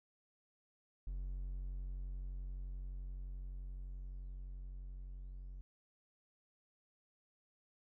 triangle tone with level ramp, 45.81 Hz, F#1, 17 cents flat, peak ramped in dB -37 to -44 dBFS, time 1.07-5.61 s, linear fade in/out 0 ms, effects none

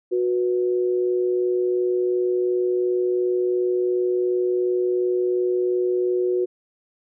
sine tone pair together, 365.7 / 488.5 Hz, F#4 / B4, -20 / -19 cents, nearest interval perfect fourth, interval 501 cents, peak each -19 / -27 dBFS, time 0.11-6.46 s, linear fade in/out 20 ms, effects none

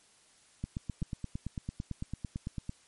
two click trains, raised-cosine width 5 ms, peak -22 / -23 dBFS, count 4 / 16, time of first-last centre 0.64-1.026 / 1.02-2.694 s, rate 7.77 / 8.96 Hz, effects white hiss -63 dBFS RMS until 2.87 s + MP3 48 kbps

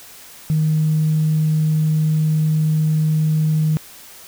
sine tone, 155.56 Hz, D#3, in tune, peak -13 dBFS, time 0.5-3.77 s, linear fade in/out 0 ms, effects tanh soft clip ceiling -9 dBFS + white hiss -41 dBFS RMS until 4.27 s

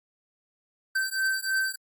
square beating tone pair, 1548 / 1551.2 Hz, G6 / G6, -22 / -19 cents, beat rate 3.2 Hz, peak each -29 dBFS, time 0.95-1.76 s, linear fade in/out 10 ms, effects Opus 48 kbps

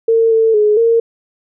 sine tone with pitch steps, 454.2 / 447.7 / 421.2 / 459.9 Hz, A#4 / A4 / G#4 / A#4, -45 / +30 / +24 / -23 cents, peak -8 dBFS, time 0.08-1 s, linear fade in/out 5 ms, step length 230 ms, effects none

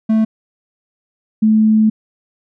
triangle / sine tone pair in turn, 220 / 217.3 Hz, A3 / A3, 0 / -21 cents, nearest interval unison, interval 21 cents, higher first, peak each -8 dBFS, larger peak neither, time 0.09-0.25 / 1.42-1.9 s, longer second, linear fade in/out 10 ms, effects none

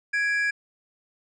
triangle tone pair together, 1661.2 / 2349 Hz, G#6 / D7, 0 / 0 cents, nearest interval tritone, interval 600 cents, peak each -21 / -27 dBFS, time 0.13-0.51 s, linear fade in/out 10 ms, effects resampled to 22050 Hz

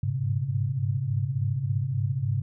sine tone cluster, 100 / 103.5 / 120.8 / 135.7 Hz, G2 / G#2 / B2 / C#3, +35 / -5 / -38 / -36 cents, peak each -33 / -29 / -33 / -27 dBFS, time 0.03-2.42 s, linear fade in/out 5 ms, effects none

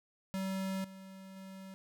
square tone with level steps, 191.3 Hz, G3, 42 cents flat, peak -35 / -49 / -47 dBFS, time 0.34-1.74 s, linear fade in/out 0 ms, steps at 0.84 / 1.36 s, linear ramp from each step 5 ms, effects none

